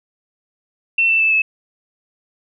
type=tone with pitch steps; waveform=sine; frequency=2698 / 2665 / 2633 / 2602 Hz; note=E7 / E7 / E7 / E7; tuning=+40 / +18 / -3 / -23 cents; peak=-12 dBFS; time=0.98-1.42 s; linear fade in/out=5 ms; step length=110 ms; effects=none